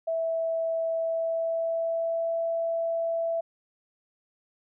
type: tone with pitch glide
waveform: sine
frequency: 656 to 664.4 Hz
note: E5 to E5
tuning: -9 to +13 cents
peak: -25 dBFS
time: 0.07-3.41 s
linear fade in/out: 10 ms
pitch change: +22 cents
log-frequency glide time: 0.96-2.37 s
effects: none